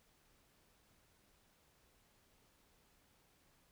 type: silence
effects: pink hiss -72 dBFS RMS until 3.71 s